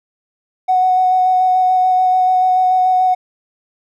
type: tone with vibrato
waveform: triangle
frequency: 740 Hz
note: F#5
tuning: in tune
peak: -6 dBFS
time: 0.68-3.15 s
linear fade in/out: 20 ms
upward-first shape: square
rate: 6.9 Hz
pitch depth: 10 cents each way
effects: tanh soft clip ceiling -8 dBFS

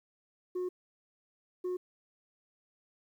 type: tone bursts at uneven times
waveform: sine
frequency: 363 Hz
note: F#4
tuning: 33 cents flat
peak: -29 dBFS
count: 2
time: 0.55-0.69 / 1.64-1.77 s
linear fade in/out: 10 ms
effects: tanh soft clip ceiling -31 dBFS + 11-bit

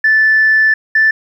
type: tone pair in turn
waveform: sine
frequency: 1754 / 1760.5 Hz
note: A6 / A6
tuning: -6 / 0 cents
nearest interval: unison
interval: 6 cents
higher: second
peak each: -6 dBFS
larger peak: neither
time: 0.04-0.74 / 0.95-1.11 s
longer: first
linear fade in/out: 5 ms
effects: tanh soft clip ceiling -3 dBFS + 8-bit

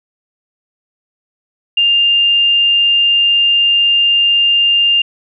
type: tone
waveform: sine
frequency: 2802 Hz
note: F7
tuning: 5 cents sharp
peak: -8 dBFS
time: 1.77-5.02 s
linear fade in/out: 5 ms
effects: none

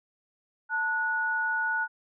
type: tone pair together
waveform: sine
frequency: 886 / 1463.1 Hz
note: A5 / F#6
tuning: +12 / -20 cents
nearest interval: major sixth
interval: 868 cents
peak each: -32 / -26 dBFS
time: 0.69-1.88 s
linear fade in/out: 50 ms
effects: none

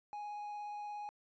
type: tone with vibrato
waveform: triangle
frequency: 830.6 Hz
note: G#5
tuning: in tune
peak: -39 dBFS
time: 0.13-1.09 s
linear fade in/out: 0 ms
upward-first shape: sine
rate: 17 Hz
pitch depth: 8 cents each way
effects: resampled to 16000 Hz

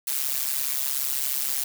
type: noise with amplitude modulation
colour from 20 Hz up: blue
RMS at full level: -23 dBFS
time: 0.07-1.64 s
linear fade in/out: 5 ms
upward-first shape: sine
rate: 137 Hz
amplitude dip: 90%
effects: none

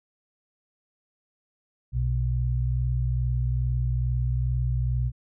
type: tone pair together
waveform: sine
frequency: 61.74 / 124.09 Hz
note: B1 / B2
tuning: 0 / +9 cents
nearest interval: octave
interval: 1209 cents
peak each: -25 dBFS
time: 1.92-5.12 s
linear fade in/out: 50 ms
effects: none

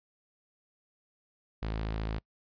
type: tone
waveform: sawtooth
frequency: 54.2 Hz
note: A1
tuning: 25 cents flat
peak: -28 dBFS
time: 1.62-2.19 s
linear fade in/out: 10 ms
effects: noise-tail reverb RT60 0.1 s tail -25 dB re dry + resampled to 11025 Hz

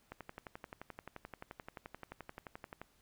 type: click train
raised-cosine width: 0.5 ms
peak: -30 dBFS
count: 32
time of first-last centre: 0.12-2.816 s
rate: 11.5 Hz
effects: pink hiss -71 dBFS RMS until 3.01 s

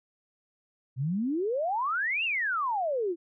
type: exponential two-way sweep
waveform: sine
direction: up then down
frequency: 121 to 2853 to 322.5 Hz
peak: -26 dBFS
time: 0.96-3.16 s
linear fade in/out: 50 ms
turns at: 2.24 s
effects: none

